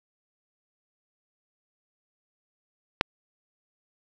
click, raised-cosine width 0.3 ms, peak -3 dBFS, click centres 3.011 s, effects none

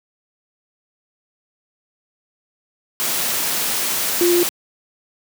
sine tone in noise, 349.2 Hz, F4, in tune, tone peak -13 dBFS, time 4.21-4.43 s, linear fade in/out 0 ms, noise white, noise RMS -21 dBFS, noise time 3-4.49 s, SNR +5 dB, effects high-pass 150 Hz 12 dB/octave

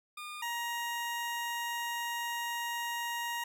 20% pulse tone pair in turn, 1213 / 943.9 Hz, D#6 / A#5, -44 / +21 cents, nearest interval major third, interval 435 cents, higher first, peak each -36 / -29 dBFS, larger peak second, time 0.17-0.42 / 0.42-3.44 s, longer second, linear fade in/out 5 ms, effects none

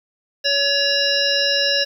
harmonic tone with a mistuned harmonic, 563 Hz, C#5, 27 cents sharp, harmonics 1 / 3 / 5 / 7 / 9 / 10, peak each -23 / -23 / -23 / -23 / -23 / -23 dBFS, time 0.44-1.85 s, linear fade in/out 20 ms, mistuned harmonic 10, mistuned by -41 cents, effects 8-bit

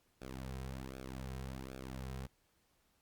sawtooth tone with flanger, 65.41 Hz, C2, in tune, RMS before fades -45 dBFS, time 0.21-2.27 s, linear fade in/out 10 ms, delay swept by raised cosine 0.99 to 3.49 ms, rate 1.3 Hz, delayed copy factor -0.9, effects pink hiss -75 dBFS RMS until 3.01 s + Opus 48 kbps

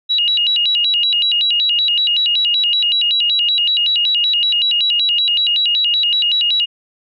sine tone with vibrato, 3338 Hz, G#7, 8 cents sharp, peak -12 dBFS, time 0.09-6.66 s, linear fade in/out 20 ms, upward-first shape square, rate 5.3 Hz, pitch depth 270 cents each way, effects none

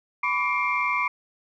sine tone cluster, 993 / 1153 / 2130 / 2347 Hz, B5 / D6 / C7 / D7, +9 / -32 / +30 / -2 cents, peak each -27 dBFS, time 0.23-1.08 s, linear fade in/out 5 ms, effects tanh soft clip ceiling -12 dBFS

